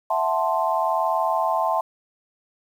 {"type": "chord", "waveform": "sine", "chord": "F# half-diminished seventh", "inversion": "third", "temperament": "equal", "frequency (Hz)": [659.3, 740, 880, 1046.5], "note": ["E5", "F#5", "A5", "C6"], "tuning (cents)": [0, 0, 0, 0], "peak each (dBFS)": [-24, -27, -24, -25], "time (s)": [0.1, 1.81], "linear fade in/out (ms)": 5, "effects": ["8-bit"]}